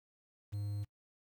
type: tone with quantisation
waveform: triangle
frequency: 102.3 Hz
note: G#2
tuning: 26 cents flat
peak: -34 dBFS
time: 0.52-0.85 s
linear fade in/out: 20 ms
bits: 10
effects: noise-tail reverb RT60 0.1 s tail -22 dB re dry